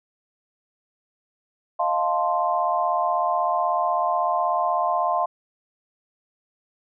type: chord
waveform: sine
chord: F dominant seventh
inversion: third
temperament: equal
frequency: 622.3 / 698.5 / 880 / 1046.5 Hz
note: Eb5 / F5 / A5 / C6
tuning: 0 / 0 / 0 / 0 cents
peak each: -28 / -23 / -28 / -24 dBFS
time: 1.79-5.26 s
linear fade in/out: 10 ms
effects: none